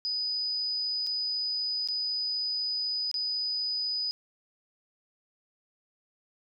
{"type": "tone with dropouts", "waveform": "sine", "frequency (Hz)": 4978, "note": "D#8", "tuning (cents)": 0, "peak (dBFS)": -28, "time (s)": [0.05, 4.11], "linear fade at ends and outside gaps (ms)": 0, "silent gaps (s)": [[1.065, 1.07], [1.875, 1.886], [3.114, 3.142]], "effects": []}